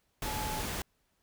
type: tone in noise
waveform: sine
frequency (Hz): 859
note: A5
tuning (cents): -42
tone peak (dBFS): -37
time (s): 0.26-0.62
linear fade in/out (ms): 2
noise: pink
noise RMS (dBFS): -36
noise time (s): 0.22-0.82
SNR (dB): -4
effects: pink hiss -75 dBFS RMS until 1.22 s